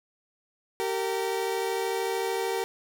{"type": "tone pair together", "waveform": "30% pulse", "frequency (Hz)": [386.7, 459.9], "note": ["G4", "A#4"], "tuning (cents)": [-24, -23], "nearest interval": "minor third", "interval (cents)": 301, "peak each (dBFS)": -27, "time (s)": [0.8, 2.64], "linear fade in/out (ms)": 0, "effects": []}